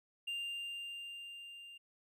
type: tone with level ramp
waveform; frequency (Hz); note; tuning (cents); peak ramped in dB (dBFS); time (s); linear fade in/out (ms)
triangle; 2794; F7; 0; -35 to -49; 0.27-1.78; 10
effects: none